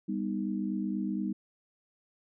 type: chord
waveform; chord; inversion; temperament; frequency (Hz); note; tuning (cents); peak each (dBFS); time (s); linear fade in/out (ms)
sine; G augmented; none; equal with one note detuned; 198.5 / 246.9 / 311.1; G3 / B3 / D#4; +22 / 0 / 0; -32 / -36 / -35; 0.08-1.33; 10
effects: none